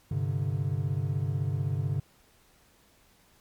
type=chord; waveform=triangle; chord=G suspended fourth; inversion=none; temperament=equal with one note detuned; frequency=99.48 / 130.81 / 146.83 Hz; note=G2 / C3 / D3; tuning=+26 / 0 / 0 cents; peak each=-29 dBFS; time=0.11-2 s; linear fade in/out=5 ms; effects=pink hiss -62 dBFS RMS until 3.4 s + MP3 96 kbps